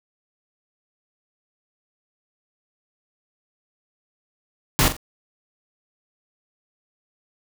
pink noise with echo, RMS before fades -17 dBFS, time 4.79-4.88 s, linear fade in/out 0 ms, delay 43 ms, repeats 2, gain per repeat -10 dB, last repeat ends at 4.966 s, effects none

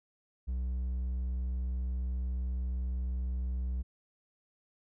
sine tone with hard clipping, 62.9 Hz, B1, 32 cents sharp, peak -32 dBFS, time 0.47-3.83 s, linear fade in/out 20 ms, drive 3 dB, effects none

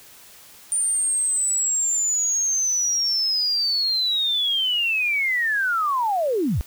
sine linear sweep, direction down, 9100 to 48.68 Hz, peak -19 dBFS, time 0.72-6.61 s, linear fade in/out 0 ms, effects white hiss -47 dBFS RMS until 6.66 s

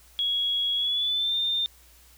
sine tone with pitch glide, 3330 to 3610 Hz, G#7 to A7, +4 to +44 cents, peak -23 dBFS, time 0.19-1.66 s, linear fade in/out 0 ms, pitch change +140 cents, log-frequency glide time 0.76-1.37 s, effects added 60 Hz sine -56 dBFS peak until 2.17 s + white hiss -56 dBFS RMS until 2.17 s

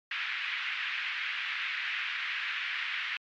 white band-pass noise, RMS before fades -34 dBFS, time 0.11-3.17 s, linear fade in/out 2 ms, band 1600 to 2700 Hz, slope 24 dB/octave, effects low-pass 5000 Hz 12 dB/octave + MP3 64 kbps

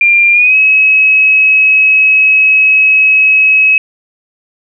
sine tone with pitch glide, 2390 to 2562 Hz, D7 to E7, +30 to -50 cents, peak -4 dBFS, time 0.01-3.78 s, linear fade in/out 2 ms, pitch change +120 cents, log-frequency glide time 0.32-0.56 s, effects none

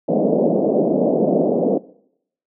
white band-pass noise, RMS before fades -17 dBFS, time 0.08-1.78 s, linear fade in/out 5 ms, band 170 to 630 Hz, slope 48 dB/octave, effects noise-tail reverb RT60 0.7 s tail -20 dB re dry

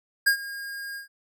square tone with ADSR envelope, 1622 Hz, G#6, 41 cents flat, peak -16 dBFS, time 0.26-1.08 s, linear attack 14 ms, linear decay 90 ms, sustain -18 dB, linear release 120 ms, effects none

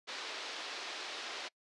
white band-pass noise, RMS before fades -43 dBFS, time 0.07-1.49 s, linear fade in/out 20 ms, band 320 to 4800 Hz, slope 24 dB/octave, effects noise-tail reverb RT60 0.1 s tail -25 dB re dry + resampled to 24000 Hz

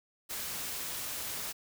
white noise, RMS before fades -38 dBFS, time 0.29-1.53 s, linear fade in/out 20 ms, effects none

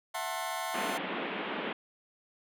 sawtooth chord, F# half-diminished seventh, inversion third, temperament just, 666 / 740 / 888 / 1065.6 Hz, E5 / F#5 / A5 / C6, +18 / 0 / +16 / +31 cents, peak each -35 dBFS, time 0.14-0.98 s, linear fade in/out 10 ms
pink band-pass noise, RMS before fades -36 dBFS, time 0.74-1.73 s, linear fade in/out 5 ms, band 190 to 3300 Hz, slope 48 dB/octave
effects none

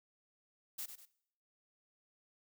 blue noise with echo, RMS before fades -42 dBFS, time 0.78-0.86 s, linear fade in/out 10 ms, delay 98 ms, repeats 2, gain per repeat -8 dB, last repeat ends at 1.056 s, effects noise-tail reverb RT60 0.7 s tail -20 dB re dry

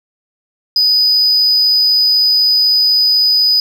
sine tone, 4978 Hz, D#8, in tune, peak -6 dBFS, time 0.76-3.6 s, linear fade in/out 2 ms, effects tanh soft clip ceiling -7 dBFS + 8-bit

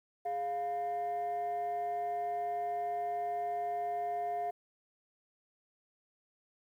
sine tone pair together, 415.3 / 701.7 Hz, G#4 / F5, 0 / +8 cents, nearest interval major sixth, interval 908 cents, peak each -39 / -31 dBFS, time 0.25-4.51 s, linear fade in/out 10 ms, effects tanh soft clip ceiling -30 dBFS + 11-bit

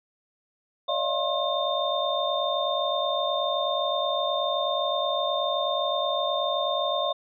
sine tone cluster, 570 / 618 / 689 / 1068 / 3621 Hz, C#5 / D#5 / F5 / C6 / A7, +48 / -12 / -24 / +35 / +49 cents, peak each -30 dBFS, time 0.88-7.13 s, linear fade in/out 10 ms, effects none

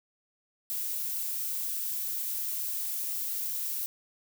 violet noise, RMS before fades -33 dBFS, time 0.7-3.86 s, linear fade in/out 0 ms, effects none

